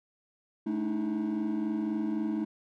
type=tone cluster; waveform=triangle; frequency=216.3 / 294.2 / 318 Hz; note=A3 / D4 / D#4; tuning=-29 / +3 / +38 cents; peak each=-29 / -33 / -29 dBFS; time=0.66-2.45 s; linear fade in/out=10 ms; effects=tanh soft clip ceiling -22 dBFS